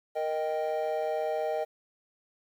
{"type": "chord", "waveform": "triangle", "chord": "Eb major", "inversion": "second", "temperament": "equal", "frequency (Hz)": [466.2, 622.3, 784], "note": ["Bb4", "Eb5", "G5"], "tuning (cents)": [0, 0, 0], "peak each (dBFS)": [-31, -28, -32], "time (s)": [0.15, 1.65], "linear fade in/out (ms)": 20, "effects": ["tanh soft clip ceiling -18 dBFS", "10-bit"]}